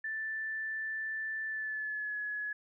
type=tone with pitch glide; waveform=sine; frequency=1763 to 1693.1 Hz; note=A6 to G#6; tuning=+3 to +33 cents; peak=-34 dBFS; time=0.04-2.53 s; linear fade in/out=5 ms; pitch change=-70 cents; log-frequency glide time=1.46-2.17 s; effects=none